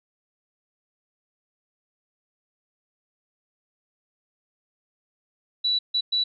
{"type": "tone bursts at uneven times", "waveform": "sine", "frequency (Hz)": 3942, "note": "B7", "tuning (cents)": -4, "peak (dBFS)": -20, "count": 3, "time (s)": [[5.64, 5.79], [5.94, 6.01], [6.12, 6.24]], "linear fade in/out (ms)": 10, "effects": []}